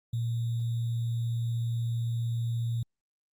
sine tone with sample-and-hold, 116.54 Hz, A#2, in tune, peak -27 dBFS, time 0.13-2.83 s, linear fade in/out 5 ms, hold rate 3675 Hz, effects Opus 48 kbps

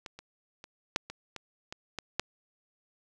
clicks, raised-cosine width 0.2 ms, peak -23 / -28 / -28 / -9 / -23 / -22 / -22 / -18 / -10 dBFS, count 9, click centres 0.062 / 0.19 / 0.641 / 0.961 / 1.1 / 1.363 / 1.725 / 1.987 / 2.196 s, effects none

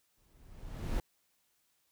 brown noise with exponential growth, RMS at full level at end -30 dBFS, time 0.17-1 s, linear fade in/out 2 ms, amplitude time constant 180 ms, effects white hiss -75 dBFS RMS until 1.91 s

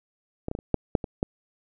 clicks, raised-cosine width 2 ms, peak -16 / -17 / -16 / -25 / -7 / -6 / -18 / -10 dBFS, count 8, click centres 0.484 / 0.514 / 0.551 / 0.589 / 0.743 / 0.952 / 1.042 / 1.229 s, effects none

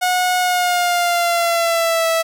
sawtooth tone with pitch glide, 728 to 656.1 Hz, F#5 to E5, -28 to -8 cents, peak -11 dBFS, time 0.01-2.23 s, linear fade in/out 20 ms, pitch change -180 cents, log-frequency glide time 0.39-2.07 s, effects none

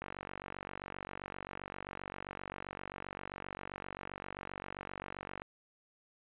click train, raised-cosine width 0.5 ms, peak -26 dBFS, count 258, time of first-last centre 0.02-5.419 s, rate 47.6 Hz, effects resampled to 8000 Hz

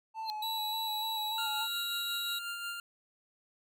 triangle tone with vibrato, 870 Hz, A5, 20 cents flat, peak -34 dBFS, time 0.14-1.68 s, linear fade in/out 50 ms, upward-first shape square, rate 3.4 Hz, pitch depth 32 cents each way
triangle tone with exponential growth, 4171 Hz, C8, 6 cents flat, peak -29 dBFS, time 0.22-0.3 s, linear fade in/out 0 ms, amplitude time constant 17 ms
45% pulse tone with pitch glide, 3926 to 3876 Hz, B7 to B7, -11 to -33 cents, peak -34 dBFS, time 0.42-2.39 s, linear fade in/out 5 ms, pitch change -22 cents, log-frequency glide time 0.84-1.88 s
25% pulse tone with tremolo, 1396.9 Hz, F6, in tune, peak -32 dBFS, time 1.38-2.8 s, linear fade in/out 2 ms, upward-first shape sine, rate 5.6 Hz, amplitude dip 35%
effects none

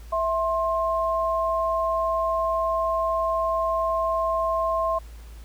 sine tone pair together, 656.2 / 1060 Hz, E5 / C6, -8 / +22 cents, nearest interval minor sixth, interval 830 cents, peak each -24 dBFS, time 0.12-4.99 s, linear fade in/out 10 ms, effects added 56 Hz sine -39 dBFS peak until 5.44 s + pink hiss -53 dBFS RMS until 5.44 s

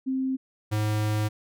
sine / square tone pair in turn, 263 / 106.63 Hz, C4 / G#2, +9 / +46 cents, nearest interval octave + major third, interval 1563 cents, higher first, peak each -24 dBFS, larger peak neither, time 0.06-0.37 / 0.71-1.29 s, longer second, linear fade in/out 20 ms, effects none

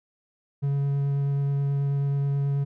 triangle tone with vibrato, 140.3 Hz, C#3, 21 cents sharp, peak -20 dBFS, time 0.62-2.65 s, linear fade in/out 20 ms, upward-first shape triangle, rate 9.3 Hz, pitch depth 10 cents each way, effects none

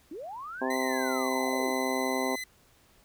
sine linear two-way sweep, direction up then down, 275.6 to 2026 to 275.6 Hz, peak -37 dBFS, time 0.11-1.71 s, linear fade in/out 5 ms, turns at 0.78 s
harmonic tone, 130.2 Hz, C3, 8 cents flat, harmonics 2 / 3 / 4 / 5 / 6 / 7 / 8, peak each -32 / -34 / -35 / -36 / -37 / -37 / -38 dBFS, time 0.61-2.36 s, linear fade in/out 10 ms
sawtooth tone, 2021 Hz, B6, 39 cents sharp, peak -31 dBFS, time 0.7-2.44 s, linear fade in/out 5 ms
effects pink hiss -62 dBFS RMS until 3.04 s

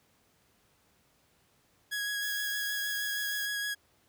sawtooth tone with vibrato, 1661.2 Hz, G#6, in tune, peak -28 dBFS, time 1.91-3.75 s, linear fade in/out 20 ms, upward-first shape sine, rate 6.4 Hz, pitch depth 13 cents each way
violet noise, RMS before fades -42 dBFS, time 2.21-3.47 s, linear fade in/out 20 ms
effects pink hiss -68 dBFS RMS until 4.08 s + high-pass 60 Hz 12 dB/octave

